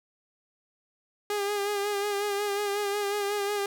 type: tone with vibrato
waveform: sawtooth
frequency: 407.4 Hz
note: G#4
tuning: 33 cents flat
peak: -23 dBFS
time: 1.3-3.66 s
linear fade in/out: 2 ms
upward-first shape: sine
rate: 5.5 Hz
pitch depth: 39 cents each way
effects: none